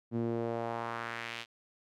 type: tone with band-pass filter sweep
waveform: sawtooth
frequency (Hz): 116.1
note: A#2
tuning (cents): -7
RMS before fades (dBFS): -36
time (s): 0.11-1.46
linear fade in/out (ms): 50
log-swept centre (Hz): 250 to 3200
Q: 1.7
effects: none